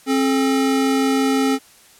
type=tone pair together; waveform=square; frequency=267.7 / 430.9 Hz; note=C4 / A4; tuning=+40 / -36 cents; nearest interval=minor sixth; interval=824 cents; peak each=-17 / -23 dBFS; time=0.06-1.59 s; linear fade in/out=50 ms; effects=white hiss -49 dBFS RMS until 1.99 s + low-pass 12000 Hz 12 dB/octave